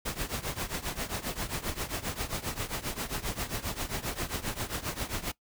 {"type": "noise with tremolo", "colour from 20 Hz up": "pink", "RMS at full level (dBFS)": -31, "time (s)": [0.05, 5.32], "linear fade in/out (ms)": 10, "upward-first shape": "triangle", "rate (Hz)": 7.5, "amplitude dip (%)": 90, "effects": ["noise-tail reverb RT60 0.1 s tail -20 dB re dry"]}